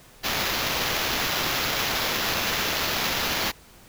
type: noise with sample-and-hold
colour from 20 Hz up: blue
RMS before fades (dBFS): -26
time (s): 0.23-3.52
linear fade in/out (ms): 20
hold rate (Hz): 8820
effects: pink hiss -51 dBFS RMS until 3.88 s